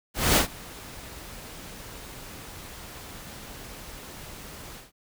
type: noise with ADSR envelope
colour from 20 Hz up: pink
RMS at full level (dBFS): -18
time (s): 0.14-4.92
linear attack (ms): 220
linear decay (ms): 110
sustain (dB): -24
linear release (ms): 170
effects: none